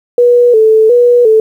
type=tone with vibrato; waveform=sine; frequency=461.3 Hz; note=A#4; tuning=18 cents flat; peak=-3 dBFS; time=0.18-1.4 s; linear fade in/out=2 ms; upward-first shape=square; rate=1.4 Hz; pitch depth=87 cents each way; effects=7-bit